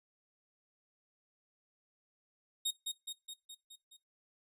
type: tone with echo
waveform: sawtooth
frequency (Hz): 3729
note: A#7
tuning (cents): 0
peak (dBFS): -28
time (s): 2.65-2.71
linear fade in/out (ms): 10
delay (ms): 210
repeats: 6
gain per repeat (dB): -4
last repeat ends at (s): 3.97
effects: noise-tail reverb RT60 0.2 s tail -22 dB re dry + resampled to 32000 Hz